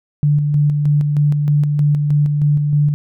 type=tone with tremolo; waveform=sine; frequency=147 Hz; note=D3; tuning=2 cents sharp; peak=-10 dBFS; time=0.23-2.94 s; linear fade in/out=0 ms; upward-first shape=square; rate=3.2 Hz; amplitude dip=35%; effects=none